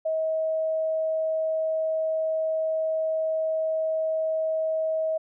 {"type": "tone", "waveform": "sine", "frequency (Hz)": 637, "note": "D#5", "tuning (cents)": 41, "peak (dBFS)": -23, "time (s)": [0.05, 5.18], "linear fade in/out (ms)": 10, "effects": []}